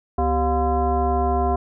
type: tone with frequency modulation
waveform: sine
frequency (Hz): 389.6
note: G4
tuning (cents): -11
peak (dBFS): -17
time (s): 0.18-1.56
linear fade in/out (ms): 5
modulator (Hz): 319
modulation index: 1.7
effects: none